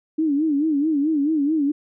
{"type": "tone with vibrato", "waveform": "sine", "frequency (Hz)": 299.2, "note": "D4", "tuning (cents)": 32, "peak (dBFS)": -17, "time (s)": [0.18, 1.72], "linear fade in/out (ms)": 10, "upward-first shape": "sine", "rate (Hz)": 4.6, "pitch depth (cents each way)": 130, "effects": []}